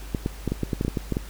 clicks, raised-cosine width 3 ms, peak -11 dBFS, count 12, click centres 0.148 / 0.261 / 0.477 / 0.52 / 0.633 / 0.732 / 0.811 / 0.849 / 0.881 / 0.972 / 1.123 / 1.169 s, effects added 50 Hz sine -36 dBFS peak until 1.29 s + pink hiss -45 dBFS RMS until 1.29 s

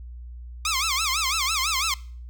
10% pulse tone with vibrato, 1174.7 Hz, D6, in tune, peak -14 dBFS, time 0.65-1.94 s, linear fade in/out 2 ms, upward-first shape sine, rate 6 Hz, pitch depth 220 cents each way, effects noise-tail reverb RT60 0.5 s tail -22 dB re dry + added 60 Hz sine -36 dBFS peak until 2.29 s

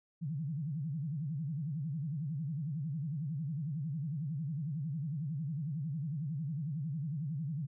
sine tone with vibrato, 150 Hz, D3, 37 cents sharp, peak -34 dBFS, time 0.21-7.67 s, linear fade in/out 20 ms, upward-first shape sine, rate 11 Hz, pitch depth 220 cents each way, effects none

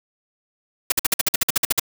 white noise bursts, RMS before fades -17 dBFS, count 13, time 0.9-1.797 s, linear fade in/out 5 ms, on 21 ms, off 52 ms, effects none

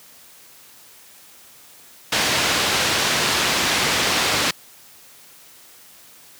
white low-pass noise, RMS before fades -20 dBFS, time 2.12-4.51 s, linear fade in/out 5 ms, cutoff 4500 Hz, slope 12 dB/octave, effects white hiss -47 dBFS RMS until 6.39 s + high-pass 80 Hz 12 dB/octave

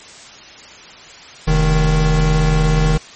square tone pair together, 43.88 / 155.3 Hz, F1 / D#3, +9 / -3 cents, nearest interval octave + minor seventh, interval 2188 cents, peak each -15 dBFS, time 1.47-2.98 s, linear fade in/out 10 ms, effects white hiss -38 dBFS RMS until 3.15 s + MP3 32 kbps

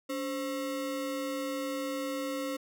square ring-modulated tone, 404.5 Hz, G#4, 46 cents flat, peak -30 dBFS, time 0.09-2.57 s, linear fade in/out 10 ms, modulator 120 Hz, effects none

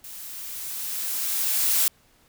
blue noise with level ramp, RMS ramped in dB -40 to -20 dBFS, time 0.04-1.88 s, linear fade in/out 2 ms, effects pink hiss -60 dBFS RMS until 2.28 s

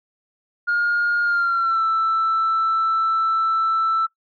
sine tone with pitch glide, 1421 to 1325.8 Hz, F6 to E6, +30 to +10 cents, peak -15 dBFS, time 0.67-4.07 s, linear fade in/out 20 ms, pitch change -120 cents, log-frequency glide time 1.23-1.84 s, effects noise-tail reverb RT60 0.1 s tail -18 dB re dry + tanh soft clip ceiling -14 dBFS

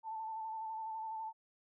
sine tone with vibrato, 884 Hz, A5, 8 cents sharp, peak -39 dBFS, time 0.03-1.33 s, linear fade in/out 50 ms, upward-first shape square, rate 12 Hz, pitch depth 22 cents each way, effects none

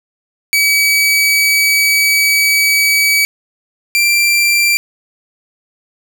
sawtooth tone pair in turn, 2281 / 2359 Hz, C#7 / D7, +49 / +7 cents, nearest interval minor second, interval 58 cents, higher second, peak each -6 dBFS, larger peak neither, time 0.53-3.25 / 3.95-4.77 s, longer first, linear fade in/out 0 ms, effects none

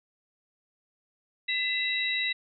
sine tone cluster, 2012 / 2676 / 3851 Hz, B6 / E7 / B7, +32 / +25 / -44 cents, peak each -29 / -33 / -30 dBFS, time 1.48-2.33 s, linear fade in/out 10 ms, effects none

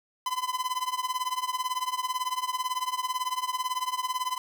45% pulse tone with tremolo, 1013 Hz, B5, 44 cents sharp, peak -24 dBFS, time 0.26-4.38 s, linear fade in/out 2 ms, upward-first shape triangle, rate 18 Hz, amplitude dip 95%, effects none

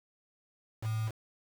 sine tone with quantisation, 110.3 Hz, A2, 5 cents sharp, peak -30 dBFS, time 0.81-1.12 s, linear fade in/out 50 ms, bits 7, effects none

